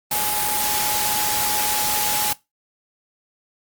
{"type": "tone in noise", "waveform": "sine", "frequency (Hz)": 841, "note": "G#5", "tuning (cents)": 22, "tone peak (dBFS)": -26, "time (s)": [0.11, 2.33], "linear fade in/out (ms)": 5, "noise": "white", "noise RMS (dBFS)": -22, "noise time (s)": [0.11, 2.33], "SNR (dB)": -7, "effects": ["noise-tail reverb RT60 0.2 s tail -20 dB re dry", "Opus 32 kbps"]}